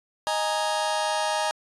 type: chord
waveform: sawtooth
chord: D# suspended fourth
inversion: none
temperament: just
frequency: 622.3 / 829.7 / 933.4 Hz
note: D#5 / G#5 / A#5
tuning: 0 / -2 / +2 cents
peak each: -24 dBFS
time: 0.27-1.51 s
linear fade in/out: 0 ms
effects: resampled to 24000 Hz